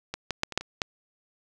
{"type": "clicks", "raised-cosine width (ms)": 0.2, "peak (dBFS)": [-15, -11, -7, -20, -6, -21, -8], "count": 7, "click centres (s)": [0.14, 0.307, 0.434, 0.523, 0.576, 0.61, 0.818], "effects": []}